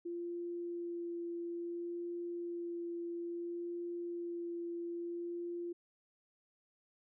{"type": "tone with vibrato", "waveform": "sine", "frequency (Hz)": 344.2, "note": "F4", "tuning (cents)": -25, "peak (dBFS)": -38, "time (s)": [0.05, 5.73], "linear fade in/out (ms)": 10, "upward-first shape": "sine", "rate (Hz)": 0.59, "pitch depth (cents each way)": 10, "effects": []}